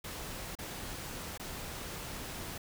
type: noise with dropouts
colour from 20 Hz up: pink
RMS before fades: -42 dBFS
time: 0.04-2.58 s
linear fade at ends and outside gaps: 5 ms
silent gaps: 0.553-0.587 / 1.377-1.396 s
effects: none